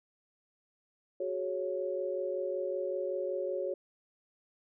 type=chord; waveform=sine; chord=F# suspended second; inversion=none; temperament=equal; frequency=370 / 415.3 / 554.4 Hz; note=F#4 / G#4 / C#5; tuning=0 / 0 / 0 cents; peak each=-36 / -39 / -34 dBFS; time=1.2-3.74 s; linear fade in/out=5 ms; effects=none